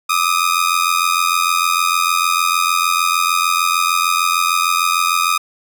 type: ring-modulated tone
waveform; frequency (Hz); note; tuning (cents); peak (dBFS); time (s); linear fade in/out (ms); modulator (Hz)
sawtooth; 1236; D#6; -12; -7; 0.09-5.38; 10; 43.3
effects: none